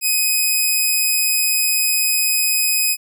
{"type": "tone", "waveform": "5% pulse", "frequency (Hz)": 2516, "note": "D#7", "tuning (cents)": 19, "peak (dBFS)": -6, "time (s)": [0.01, 2.97], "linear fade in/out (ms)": 50, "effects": []}